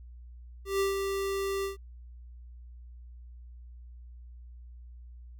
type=tone with ADSR envelope; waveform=square; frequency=392 Hz; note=G4; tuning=in tune; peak=-25 dBFS; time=0.65-1.77 s; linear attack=150 ms; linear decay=140 ms; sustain=-5 dB; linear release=130 ms; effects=added 60 Hz sine -45 dBFS peak until 5.39 s